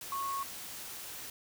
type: tone in noise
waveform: sine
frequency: 1100 Hz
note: C#6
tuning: 14 cents flat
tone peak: -33 dBFS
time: 0.12-0.43 s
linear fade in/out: 2 ms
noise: white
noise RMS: -44 dBFS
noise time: 0.01-1.3 s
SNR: +8 dB
effects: none